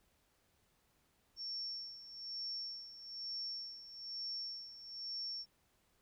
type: tone with tremolo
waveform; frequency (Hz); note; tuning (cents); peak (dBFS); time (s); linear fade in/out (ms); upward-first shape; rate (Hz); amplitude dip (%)
sine; 5460; F8; -40; -39; 1.36-5.46; 50; sine; 1.1; 75
effects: pink hiss -75 dBFS RMS until 6.01 s